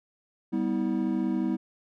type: chord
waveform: triangle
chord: E minor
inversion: first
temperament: equal with one note detuned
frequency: 196 / 246.9 / 321.5 Hz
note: G3 / B3 / E4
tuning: 0 / 0 / -43 cents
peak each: -28 / -27 / -27 dBFS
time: 0.52-1.57 s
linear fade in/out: 20 ms
effects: none